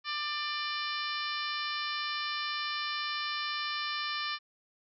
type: harmonic tone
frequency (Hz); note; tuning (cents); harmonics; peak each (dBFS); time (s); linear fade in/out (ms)
594; D5; +20; 2 / 3 / 4 / 5 / 6 / 7 / 8 / 9; -37 / -39 / -40 / -41 / -42 / -42 / -43 / -44; 0.04-4.39; 50
effects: none